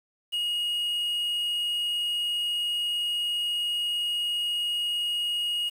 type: tone with quantisation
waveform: triangle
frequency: 2877 Hz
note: F#7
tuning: 49 cents flat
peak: -24 dBFS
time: 0.32-5.7 s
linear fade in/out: 20 ms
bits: 8
effects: none